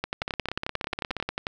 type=two click trains; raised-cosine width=0.3 ms; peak=-12 / -14 dBFS; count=17 / 18; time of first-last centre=0.04-1.469 / 0.22-1.226 s; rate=11.2 / 16.9 Hz; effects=none